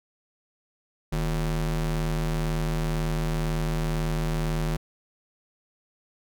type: ring-modulated tone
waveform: square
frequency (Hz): 98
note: G2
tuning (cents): 0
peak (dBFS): -22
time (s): 1.12-4.77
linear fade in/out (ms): 10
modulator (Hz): 57
effects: none